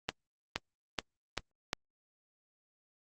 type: accelerating click train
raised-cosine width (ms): 0.2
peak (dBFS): -13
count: 5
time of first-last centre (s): 0.09-1.731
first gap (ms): 470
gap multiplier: 0.91
effects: Opus 32 kbps